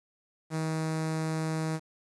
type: tone with notch filter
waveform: sawtooth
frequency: 158.9 Hz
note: D#3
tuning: 37 cents sharp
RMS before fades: -31 dBFS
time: 0.5-1.8 s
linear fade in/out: 50 ms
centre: 3100 Hz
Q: 1.6
effects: resampled to 24000 Hz + 9-bit